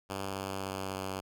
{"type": "tone with pitch steps", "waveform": "5% pulse", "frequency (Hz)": [97.3, 96.68, 96.07, 95.46], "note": ["G2", "G2", "G2", "G2"], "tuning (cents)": [-12, -23, -34, -45], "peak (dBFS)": -24, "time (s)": [0.09, 1.21], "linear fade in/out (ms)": 20, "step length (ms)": 280, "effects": []}